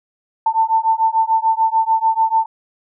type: beating tone pair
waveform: sine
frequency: 890 / 896.8 Hz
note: A5 / A5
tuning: +20 / +33 cents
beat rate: 6.8 Hz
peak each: -16 dBFS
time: 0.46-2.46 s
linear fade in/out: 5 ms
effects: none